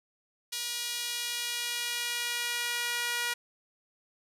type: tone with high-pass filter sweep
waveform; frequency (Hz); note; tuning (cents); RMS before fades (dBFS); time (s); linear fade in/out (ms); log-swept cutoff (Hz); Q
sawtooth; 479.4; A#4; +48; -33; 0.52-3.34; 10; 3700 to 1700; 1.1
effects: resampled to 32000 Hz + 9-bit